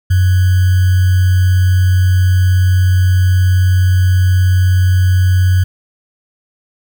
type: tone with sample-and-hold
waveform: sine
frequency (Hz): 91.9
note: F#2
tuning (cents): -11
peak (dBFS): -7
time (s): 0.1-5.64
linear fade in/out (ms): 10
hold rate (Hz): 1575
effects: none